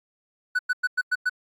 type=tone bursts; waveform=triangle; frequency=1489 Hz; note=F#6; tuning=11 cents sharp; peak=-18 dBFS; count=6; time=0.55-1.296 s; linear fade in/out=10 ms; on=41 ms; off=100 ms; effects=AAC 64 kbps